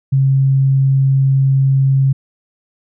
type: tone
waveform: sine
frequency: 135.2 Hz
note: C#3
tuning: 43 cents flat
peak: -9 dBFS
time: 0.12-2.13 s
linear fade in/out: 10 ms
effects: none